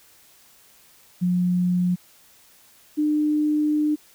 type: tone pair in turn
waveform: sine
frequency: 179.1 / 301.2 Hz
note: F3 / D4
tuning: +44 / +44 cents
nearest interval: major sixth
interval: 900 cents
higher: second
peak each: -18 dBFS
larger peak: neither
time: 1.21-1.96 / 2.97-3.96 s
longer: second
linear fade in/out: 20 ms
effects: white hiss -54 dBFS RMS until 4.14 s